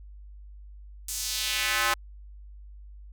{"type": "tone with high-pass filter sweep", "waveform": "square", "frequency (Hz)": 116.54, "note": "A#2", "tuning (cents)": 0, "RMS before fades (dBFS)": -28, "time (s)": [1.08, 1.94], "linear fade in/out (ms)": 5, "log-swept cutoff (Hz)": [7800, 1100], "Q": 1.4, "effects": ["added 50 Hz sine -43 dBFS peak until 3.12 s"]}